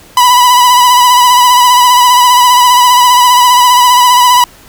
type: tone with vibrato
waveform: 45% pulse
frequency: 987.8 Hz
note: B5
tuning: in tune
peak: -3 dBFS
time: 0.17-4.44 s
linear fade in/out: 2 ms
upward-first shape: sine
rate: 15 Hz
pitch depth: 35 cents each way
effects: pink hiss -38 dBFS RMS until 4.68 s